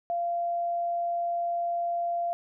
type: tone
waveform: sine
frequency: 690 Hz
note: F5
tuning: 21 cents flat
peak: -26 dBFS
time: 0.1-2.33 s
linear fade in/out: 0 ms
effects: none